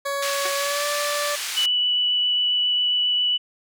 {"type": "tone with pitch glide", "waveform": "20% pulse", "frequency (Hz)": [560, 584.1], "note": ["C#5", "D5"], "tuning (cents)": [18, -10], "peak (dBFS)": -19, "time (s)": [0.05, 1.36], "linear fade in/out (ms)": 10, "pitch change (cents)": 72, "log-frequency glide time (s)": [0.56, 0.87]}
{"type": "band-pass noise", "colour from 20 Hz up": "pink", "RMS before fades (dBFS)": -29, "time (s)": [0.22, 1.66], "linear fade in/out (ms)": 5, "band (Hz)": [2100, 9600], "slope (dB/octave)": 12}
{"type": "tone with exponential decay", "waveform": "10% pulse", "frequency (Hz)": 370, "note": "F#4", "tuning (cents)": 0, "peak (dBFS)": -19, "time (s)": [0.45, 0.57], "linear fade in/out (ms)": 5, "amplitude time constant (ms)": 24}
{"type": "tone with vibrato", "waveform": "sine", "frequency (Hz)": 2960, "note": "F#7", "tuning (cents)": 0, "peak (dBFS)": -18, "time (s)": [1.56, 3.38], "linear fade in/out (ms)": 20, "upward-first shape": "triangle", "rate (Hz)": 7.4, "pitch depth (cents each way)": 9}
{"effects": []}